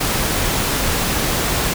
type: noise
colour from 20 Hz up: pink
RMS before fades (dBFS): -19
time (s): 0-1.74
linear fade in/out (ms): 10
effects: none